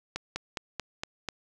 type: slowing click train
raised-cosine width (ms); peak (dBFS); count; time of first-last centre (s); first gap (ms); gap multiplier
0.2; -15; 6; 0.16-1.287; 200; 1.06
effects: none